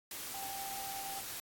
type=tone in noise; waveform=sine; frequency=784 Hz; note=G5; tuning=in tune; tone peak=-43 dBFS; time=0.34-1.2 s; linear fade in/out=2 ms; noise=white; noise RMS=-43 dBFS; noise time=0.11-1.4 s; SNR=-3 dB; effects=AAC 64 kbps